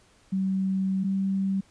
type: tone pair in turn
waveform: sine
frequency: 191 / 193.55 Hz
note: G3 / G3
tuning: -45 / -22 cents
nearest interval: unison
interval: 23 cents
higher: second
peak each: -23 dBFS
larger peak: neither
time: 0.32-1.04 / 1.04-1.61 s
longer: first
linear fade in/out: 10 ms
effects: pink hiss -60 dBFS RMS until 1.7 s + resampled to 22050 Hz